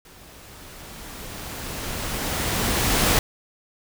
pink noise with level ramp, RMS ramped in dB -48 to -18 dBFS, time 0.05-3.19 s, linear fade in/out 2 ms, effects none

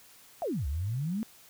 sine exponential two-way sweep, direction down then up, 758 to 65.3 to 232.3 Hz, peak -29 dBFS, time 0.42-1.23 s, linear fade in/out 0 ms, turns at 0.67 s, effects white hiss -56 dBFS RMS until 1.49 s

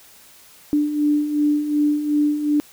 sine beating tone pair, 293.7 / 296.4 Hz, D4 / D4, 0 / +16 cents, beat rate 2.7 Hz, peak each -24 / -17 dBFS, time 0.73-2.6 s, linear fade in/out 0 ms, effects white hiss -48 dBFS RMS until 2.72 s

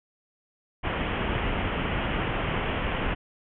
pink low-pass noise, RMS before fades -28 dBFS, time 0.83-3.15 s, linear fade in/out 20 ms, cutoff 3200 Hz, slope 96 dB/octave, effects none

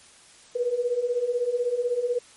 sine beating tone pair, 474.7 / 490.7 Hz, A#4 / B4, +31 / -11 cents, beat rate 16 Hz, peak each -28 / -24 dBFS, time 0.55-2.19 s, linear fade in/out 10 ms, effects white hiss -52 dBFS RMS until 2.36 s + MP3 48 kbps

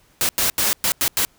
white noise bursts at uneven times, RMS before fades -19 dBFS, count 6, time 0.21-0.29 / 0.38-0.5 / 0.58-0.73 / 0.84-0.92 / 1.01-1.08 / 1.17-1.25 s, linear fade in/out 0 ms, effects pink hiss -57 dBFS RMS until 1.38 s

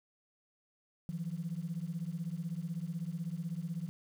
sine beating tone pair, 160 / 176 Hz, D#3 / F3, +49 / +14 cents, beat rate 16 Hz, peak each -38 / -38 dBFS, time 1.09-3.89 s, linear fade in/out 0 ms, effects tanh soft clip ceiling -28 dBFS + 10-bit

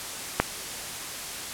click, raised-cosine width 0.5 ms, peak -3 dBFS, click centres 0.4 s, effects white hiss -35 dBFS RMS until 1.53 s + low-pass 11000 Hz 12 dB/octave

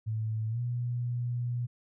sine tone with pitch glide, 110 to 121.35 Hz, A2 to B2, 0 to -30 cents, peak -29 dBFS, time 0.06-1.67 s, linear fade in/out 20 ms, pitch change +170 cents, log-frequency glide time 0.49-0.6 s, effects none

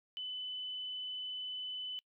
sine tone, 3009 Hz, F#7, 28 cents sharp, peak -38 dBFS, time 0.17-1.99 s, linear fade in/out 0 ms, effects noise-tail reverb RT60 0.1 s tail -26 dB re dry

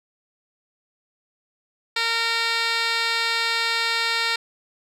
15% pulse tone with band-pass filter, 460 Hz, A#4, 23 cents flat, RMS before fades -23 dBFS, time 1.96-4.36 s, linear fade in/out 5 ms, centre 3200 Hz, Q 3.1, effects none

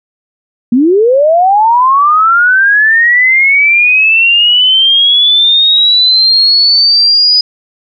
sine linear sweep, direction up, 226.6 to 4978 Hz, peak -4 dBFS, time 0.72-7.41 s, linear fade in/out 5 ms, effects none

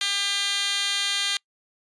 15% pulse tone with high-pass filter, 400 Hz, G4, 35 cents sharp, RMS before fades -25 dBFS, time 0.01-1.37 s, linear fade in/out 2 ms, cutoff 2800 Hz, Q 5, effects noise-tail reverb RT60 0.1 s tail -25 dB re dry + resampled to 22050 Hz

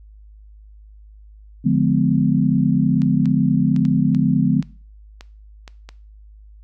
sine chord, D diminished seventh, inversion none, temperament just, 146.83 / 176.2 / 211.4 / 253.7 Hz, D3 / F3 / Ab3 / Cb4, 0 / +16 / +31 / +47 cents, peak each -19 dBFS, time 1.64-4.62 s, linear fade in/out 20 ms
clicks, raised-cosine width 0.2 ms, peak -20 dBFS, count 9, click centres 3.019 / 3.257 / 3.763 / 3.852 / 4.148 / 4.626 / 5.209 / 5.678 / 5.89 s
effects noise-tail reverb RT60 0.4 s tail -19 dB re dry + added 52 Hz sine -41 dBFS peak until 6.63 s

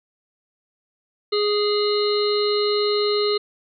harmonic tone, 415.3 Hz, G#4, in tune, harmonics 1 / 3 / 5 / 7 / 9 / 10, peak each -19 / -29 / -35 / -34 / -31 / -26 dBFS, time 1.32-3.38 s, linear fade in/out 10 ms, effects none

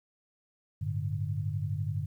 sine chord, G suspended second, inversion none, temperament equal, 98 / 110 / 146.83 Hz, G2 / A2 / D3, 0 / 0 / 0 cents, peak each -33 / -35 / -34 dBFS, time 0.81-2.06 s, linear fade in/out 10 ms, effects 11-bit

